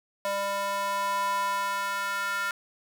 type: tone with high-pass filter sweep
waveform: square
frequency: 199.1 Hz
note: G3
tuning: 27 cents sharp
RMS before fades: -29 dBFS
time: 0.25-2.51 s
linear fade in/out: 0 ms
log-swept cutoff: 720 to 1400 Hz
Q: 4.1
effects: none